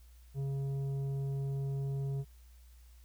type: tone with tanh clipping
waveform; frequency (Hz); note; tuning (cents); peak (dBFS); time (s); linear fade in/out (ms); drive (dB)
sine; 137.5; C#3; -14; -34; 0.34-2.25; 50; 8
effects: added 60 Hz sine -54 dBFS peak until 3.04 s + white hiss -68 dBFS RMS until 3.04 s